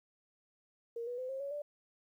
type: tone with pitch steps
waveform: sine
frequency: 466.2 / 488 / 510.7 / 534.6 / 559.6 / 585.7 Hz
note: A#4 / B4 / C5 / C5 / C#5 / D5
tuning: 0 / -21 / -42 / +37 / +16 / -5 cents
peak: -37 dBFS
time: 0.96-1.62 s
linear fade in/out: 5 ms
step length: 110 ms
effects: 12-bit